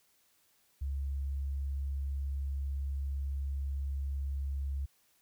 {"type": "tone", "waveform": "sine", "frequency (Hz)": 69, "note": "C#2", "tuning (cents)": -7, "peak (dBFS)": -32, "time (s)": [0.81, 4.86], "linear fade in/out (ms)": 10, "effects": ["white hiss -70 dBFS RMS until 5.21 s"]}